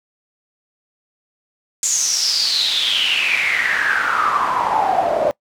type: noise with band-pass filter sweep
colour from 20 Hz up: pink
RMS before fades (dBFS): -18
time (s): 1.83-5.31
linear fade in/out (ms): 0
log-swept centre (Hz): 7100 to 580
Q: 8.5
effects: noise-tail reverb RT60 0.1 s tail -23 dB re dry